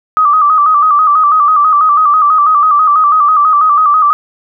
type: tone with vibrato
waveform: sine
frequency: 1212 Hz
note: D#6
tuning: 46 cents flat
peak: -5 dBFS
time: 0.17-4.13 s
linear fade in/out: 0 ms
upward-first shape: square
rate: 6.1 Hz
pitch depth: 66 cents each way
effects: none